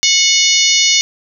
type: harmonic tone with a mistuned harmonic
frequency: 732 Hz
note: F#5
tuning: 19 cents flat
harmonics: 3 / 4 / 5 / 6 / 7 / 8 / 9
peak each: -17 / -17 / -17 / -17 / -17 / -17 / -17 dBFS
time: 0.03-1.01 s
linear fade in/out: 0 ms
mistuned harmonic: 5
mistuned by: -30 cents
effects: none